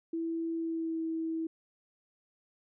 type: tone with pitch glide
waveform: sine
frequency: 329.7 to 324.4 Hz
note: E4 to E4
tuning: 0 to -28 cents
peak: -31 dBFS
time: 0.13-1.47 s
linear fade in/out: 5 ms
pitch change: -28 cents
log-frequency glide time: 0.55-1.02 s
effects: none